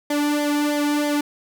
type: tone with flanger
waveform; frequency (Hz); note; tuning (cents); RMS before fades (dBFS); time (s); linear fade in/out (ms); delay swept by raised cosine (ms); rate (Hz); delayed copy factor
sawtooth; 293.7; D4; 0; -21; 0.1-1.21; 5; 0.73 to 1.93; 3.1; -0.75
effects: none